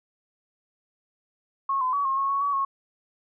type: tone with pitch steps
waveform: sine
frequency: 1092 / 1020 / 1133 / 1075 / 1095 / 1109 / 1135 / 1094 Hz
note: C#6 / C6 / C#6 / C6 / C#6 / C#6 / C#6 / C#6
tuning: -26 / -44 / +37 / +47 / -22 / 0 / +41 / -23 cents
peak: -22 dBFS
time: 1.69-2.65 s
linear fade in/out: 5 ms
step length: 120 ms
effects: none